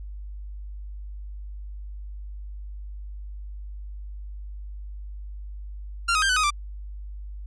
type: tone with pitch steps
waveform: sawtooth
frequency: 1383 / 1259 / 1584 / 1498 / 1254 / 1176 Hz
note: F6 / D#6 / G6 / F#6 / D#6 / D6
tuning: -17 / +20 / +18 / +21 / +13 / +2 cents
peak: -16 dBFS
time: 6.08-6.506 s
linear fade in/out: 10 ms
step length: 71 ms
effects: added 50 Hz sine -34 dBFS peak until 7.46 s + resampled to 22050 Hz